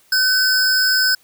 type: tone pair together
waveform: square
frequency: 1522 / 5124 Hz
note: F#6 / E8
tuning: +48 / -50 cents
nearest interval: octave + major sixth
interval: 2102 cents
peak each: -17 dBFS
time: 0.12-1.15 s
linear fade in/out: 5 ms
effects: white hiss -55 dBFS RMS until 1.23 s